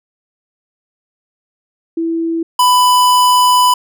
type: tone pair in turn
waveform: sine / square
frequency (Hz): 330.2 / 995.5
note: E4 / B5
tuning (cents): +3 / +14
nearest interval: octave + perfect fifth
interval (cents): 1911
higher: second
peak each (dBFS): -14 / -8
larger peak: second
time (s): 1.97-2.43 / 2.59-3.74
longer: second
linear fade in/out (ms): 5
effects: none